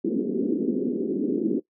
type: band-pass noise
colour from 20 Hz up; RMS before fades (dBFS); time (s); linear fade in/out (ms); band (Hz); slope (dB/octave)
pink; -25; 0.04-1.6; 10; 210 to 410; 48
effects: noise-tail reverb RT60 0.1 s tail -18 dB re dry